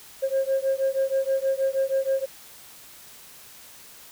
sine beating tone pair, 534 / 540.3 Hz, C5 / C#5, +35 / -44 cents, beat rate 6.3 Hz, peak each -23 dBFS, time 0.22-2.26 s, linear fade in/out 20 ms, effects tanh soft clip ceiling -17 dBFS + white hiss -47 dBFS RMS until 4.11 s

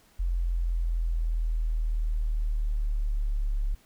sine exponential sweep, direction down, 43.63 to 35.27 Hz, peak -24 dBFS, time 0.19-3.75 s, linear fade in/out 10 ms, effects pink hiss -61 dBFS RMS until 3.85 s

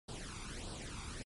pink noise with flanger, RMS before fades -45 dBFS, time 0.08-1.23 s, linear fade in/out 10 ms, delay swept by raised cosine 0.22 to 0.86 ms, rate 1.6 Hz, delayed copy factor +0.7, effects MP3 48 kbps

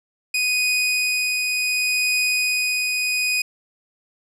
sawtooth tone with tremolo, 2489 Hz, D#7, in tune, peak -14 dBFS, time 0.34-3.42 s, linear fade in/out 5 ms, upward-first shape triangle, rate 0.68 Hz, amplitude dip 30%, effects low-pass 12000 Hz 12 dB/octave

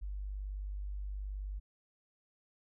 sine tone, 49.45 Hz, G1, 16 cents sharp, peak -37 dBFS, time 0.01-1.6 s, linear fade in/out 20 ms, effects none

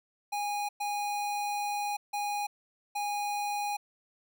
square tone bursts at uneven times, 822 Hz, G#5, 18 cents flat, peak -31 dBFS, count 4, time 0.32-0.69 / 0.8-1.97 / 2.13-2.47 / 2.95-3.77 s, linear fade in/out 10 ms, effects none

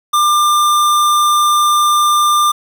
square tone, 1195 Hz, D6, 30 cents sharp, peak -10 dBFS, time 0.13-2.52 s, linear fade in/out 10 ms, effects 7-bit

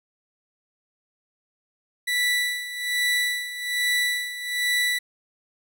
30% pulse tone with tremolo, 1967 Hz, B6, 7 cents flat, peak -17 dBFS, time 2.07-4.99 s, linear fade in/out 10 ms, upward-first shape sine, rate 1.2 Hz, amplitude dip 75%, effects none

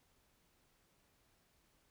silence, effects pink hiss -74 dBFS RMS until 1.9 s

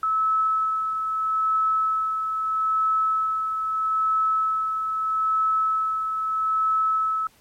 sine tone with tremolo, 1300 Hz, E6, 24 cents flat, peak -18 dBFS, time 0.03-7.27 s, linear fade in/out 2 ms, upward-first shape sine, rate 0.78 Hz, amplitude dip 45%, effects pink hiss -57 dBFS RMS until 7.4 s + MP3 64 kbps

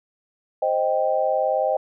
sine chord, C minor, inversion none, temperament equal, 523.3 / 622.3 / 784 Hz, C5 / Eb5 / G5, 0 / 0 / 0 cents, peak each -23 / -22 / -24 dBFS, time 0.62-1.77 s, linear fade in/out 5 ms, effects none

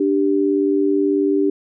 sine tone pair together, 293.7 / 392 Hz, D4 / G4, 0 / 0 cents, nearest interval perfect fourth, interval 500 cents, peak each -17 dBFS, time 0-1.5 s, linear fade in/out 5 ms, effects none

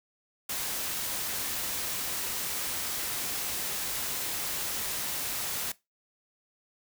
white noise, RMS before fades -33 dBFS, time 0.49-5.72 s, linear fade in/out 5 ms, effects noise-tail reverb RT60 0.2 s tail -19 dB re dry

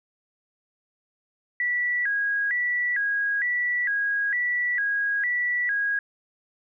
sine tone with vibrato, 1793 Hz, A6, 32 cents sharp, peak -22 dBFS, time 1.6-5.99 s, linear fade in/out 2 ms, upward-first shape square, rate 1.1 Hz, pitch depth 150 cents each way, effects none

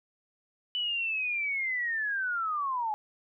sine linear sweep, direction down, 2988 to 829 Hz, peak -28 dBFS, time 0.75-2.94 s, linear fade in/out 0 ms, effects none

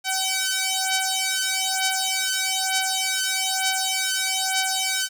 5% pulse beating tone pair, 761 / 762.1 Hz, F#5 / G5, +48 / -49 cents, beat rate 1.1 Hz, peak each -13 dBFS, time 0.04-5.09 s, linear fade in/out 50 ms, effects none

